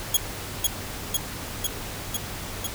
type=tone with echo; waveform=10% pulse; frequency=3322 Hz; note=G#7; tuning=in tune; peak=-8 dBFS; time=0.14-0.17 s; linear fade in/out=5 ms; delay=500 ms; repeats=5; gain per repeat=-2 dB; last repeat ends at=2.67 s; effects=added 97 Hz sine -41 dBFS peak until 2.74 s + pink hiss -35 dBFS RMS until 2.74 s